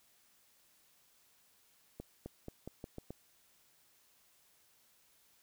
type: accelerating click train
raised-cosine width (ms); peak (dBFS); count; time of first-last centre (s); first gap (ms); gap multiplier
2; -30; 7; 2-3.106; 260; 0.86
effects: white hiss -69 dBFS RMS until 5.42 s